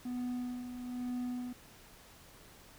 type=tone with tremolo; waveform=triangle; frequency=247.5 Hz; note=B3; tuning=4 cents sharp; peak=-32 dBFS; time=0.05-1.53 s; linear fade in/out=5 ms; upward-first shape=sine; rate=1.1 Hz; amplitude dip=55%; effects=pink hiss -57 dBFS RMS until 2.78 s